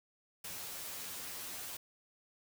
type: noise with comb filter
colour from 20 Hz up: white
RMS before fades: -44 dBFS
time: 0.44-1.77 s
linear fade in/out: 5 ms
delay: 11 ms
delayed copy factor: +0.9
effects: none